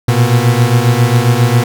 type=beating tone pair; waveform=40% pulse; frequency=116.54 / 123.94 Hz; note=A#2 / B2; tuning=0 / +7 cents; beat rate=7.4 Hz; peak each=-10 dBFS; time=0.08-1.64 s; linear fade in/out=5 ms; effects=none